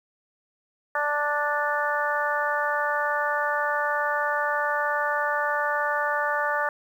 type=harmonic tone; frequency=293.7 Hz; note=D4; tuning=in tune; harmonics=2 / 3 / 4 / 5 / 6; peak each=-29 / -29 / -29 / -29 / -29 dBFS; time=0.95-6.69 s; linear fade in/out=2 ms; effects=9-bit